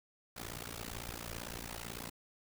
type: noise with amplitude modulation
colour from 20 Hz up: pink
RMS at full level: -40 dBFS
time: 0.36-2.1 s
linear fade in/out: 10 ms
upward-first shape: sine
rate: 57.9 Hz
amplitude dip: 100%
effects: none